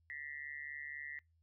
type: tone with amplitude modulation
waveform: sine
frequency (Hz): 1927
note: B6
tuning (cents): -43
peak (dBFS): -39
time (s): 0.1-1.19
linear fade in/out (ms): 0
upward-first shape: sine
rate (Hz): 144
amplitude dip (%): 100
effects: noise-tail reverb RT60 0.2 s tail -26 dB re dry + added 82 Hz sine -70 dBFS peak until 1.42 s